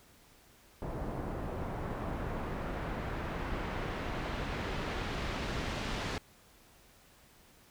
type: noise with low-pass filter sweep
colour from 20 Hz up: pink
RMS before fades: -37 dBFS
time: 0.82-6.18 s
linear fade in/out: 2 ms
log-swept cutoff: 820 to 4600 Hz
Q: 0.74
effects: pink hiss -61 dBFS RMS until 7.7 s